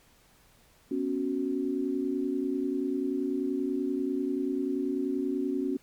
sine chord, B suspended second, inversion none, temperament equal, 246.9 / 277.2 / 370 Hz, B3 / C#4 / F#4, 0 / 0 / 0 cents, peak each -34 / -29 / -32 dBFS, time 0.91-5.77 s, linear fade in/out 5 ms, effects pink hiss -61 dBFS RMS until 5.82 s + MP3 96 kbps

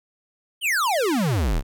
square exponential sweep, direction down, 3197 to 30.17 Hz, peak -20 dBFS, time 0.61-1.63 s, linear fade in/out 50 ms, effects none

